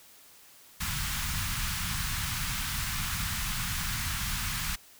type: band-stop noise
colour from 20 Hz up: pink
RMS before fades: -32 dBFS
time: 0.8-4.76 s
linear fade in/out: 10 ms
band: 180 to 1100 Hz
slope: 24 dB/octave
effects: white hiss -55 dBFS RMS until 4.99 s